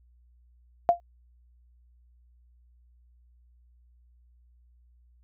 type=tone with exponential decay; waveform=sine; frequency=694 Hz; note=F5; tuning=11 cents flat; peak=-12 dBFS; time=0.89-1 s; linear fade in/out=0 ms; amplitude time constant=23 ms; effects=added 60 Hz sine -57 dBFS peak until 5.23 s